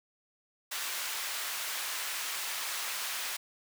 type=high-pass noise; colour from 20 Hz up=pink; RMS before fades=-36 dBFS; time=0.71-3.37 s; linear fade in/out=10 ms; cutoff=1300 Hz; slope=12 dB/octave; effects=none